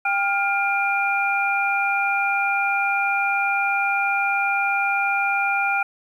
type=tone cluster; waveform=sine; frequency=794 / 1407 / 2395 Hz; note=G5 / F6 / D7; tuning=+22 / +12 / +33 cents; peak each=-23 dBFS; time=0.05-5.83 s; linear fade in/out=5 ms; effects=9-bit